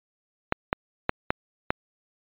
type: clicks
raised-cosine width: 0.5 ms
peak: -6 dBFS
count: 5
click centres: 0.524 / 0.729 / 1.094 / 1.305 / 1.705 s
effects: resampled to 8000 Hz